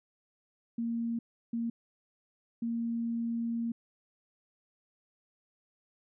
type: tone bursts at uneven times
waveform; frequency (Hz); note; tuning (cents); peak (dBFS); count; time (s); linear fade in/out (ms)
sine; 232.1; A#3; -7; -30; 3; 0.78-1.19 / 1.53-1.7 / 2.62-3.72; 5
effects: none